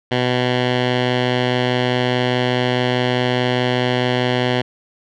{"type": "tone with low-pass filter", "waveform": "10% pulse", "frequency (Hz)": 124.8, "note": "B2", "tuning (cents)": 19, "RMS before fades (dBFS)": -18, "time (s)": [0.11, 4.62], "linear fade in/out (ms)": 10, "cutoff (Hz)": 3200, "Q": 2, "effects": []}